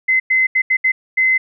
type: tone bursts at uneven times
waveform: sine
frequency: 2052 Hz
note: C7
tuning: 34 cents flat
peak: -11 dBFS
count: 6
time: 0.08-0.2 / 0.3-0.47 / 0.55-0.62 / 0.7-0.77 / 0.84-0.92 / 1.17-1.38 s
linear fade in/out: 10 ms
effects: none